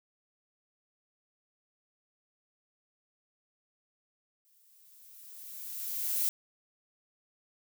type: noise with exponential growth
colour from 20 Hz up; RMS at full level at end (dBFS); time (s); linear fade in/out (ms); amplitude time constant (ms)
violet; -28; 4.45-6.29; 0; 400
effects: none